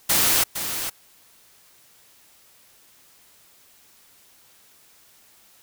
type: noise with echo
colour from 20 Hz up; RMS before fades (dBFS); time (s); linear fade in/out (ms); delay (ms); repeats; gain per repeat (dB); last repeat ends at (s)
white; -19; 0.09-0.44; 10; 460; 1; -9; 0.9
effects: white hiss -55 dBFS RMS until 5.62 s